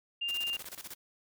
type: tone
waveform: sine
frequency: 2800 Hz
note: F7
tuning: 4 cents sharp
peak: -31 dBFS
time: 0.21-0.57 s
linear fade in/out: 10 ms
type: noise with tremolo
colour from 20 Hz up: white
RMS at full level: -43 dBFS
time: 0.28-0.95 s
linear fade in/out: 10 ms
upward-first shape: square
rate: 16 Hz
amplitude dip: 80%
type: clicks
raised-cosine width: 0.3 ms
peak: -32 dBFS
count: 9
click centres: 0.439 / 0.499 / 0.531 / 0.568 / 0.605 / 0.644 / 0.687 / 0.73 / 0.778 s
effects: none